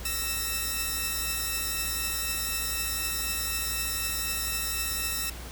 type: tone cluster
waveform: 5% pulse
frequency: 1323 / 1865 / 2642 Hz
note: E6 / A#6 / E7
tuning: +6 / 0 / +3 cents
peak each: -23 dBFS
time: 0.05-5.3 s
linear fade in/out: 5 ms
effects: added 60 Hz sine -38 dBFS peak until 5.51 s + pink hiss -43 dBFS RMS until 5.51 s